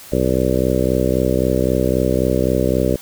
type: harmonic tone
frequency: 63.8 Hz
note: C2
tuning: 43 cents flat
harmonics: 1 / 2 / 3 / 4 / 5 / 6 / 7 / 8 / 9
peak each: -23 / -23 / -23 / -23 / -23 / -23 / -23 / -23 / -23 dBFS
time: 0.12-2.96 s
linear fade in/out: 5 ms
effects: white hiss -39 dBFS RMS until 3.01 s